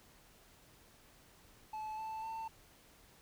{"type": "tone with pitch steps", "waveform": "triangle", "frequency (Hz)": [866, 880.1, 894.5], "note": ["A5", "A5", "A5"], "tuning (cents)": [-28, 0, 28], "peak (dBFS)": -38, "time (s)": [1.73, 2.48], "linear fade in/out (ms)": 5, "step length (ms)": 250, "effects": ["pink hiss -63 dBFS RMS until 3.21 s"]}